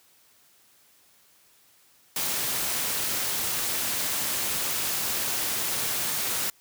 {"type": "noise with amplitude modulation", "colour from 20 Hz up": "white", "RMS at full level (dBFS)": -26, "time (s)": [2.16, 6.5], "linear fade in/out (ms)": 2, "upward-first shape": "sine", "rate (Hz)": 262, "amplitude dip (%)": 45, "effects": ["white hiss -60 dBFS RMS until 6.6 s", "high-pass 60 Hz 12 dB/octave"]}